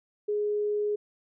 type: tone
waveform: sine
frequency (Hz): 416.8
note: G#4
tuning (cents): +6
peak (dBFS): -25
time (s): 0.28-0.96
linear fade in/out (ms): 10
effects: none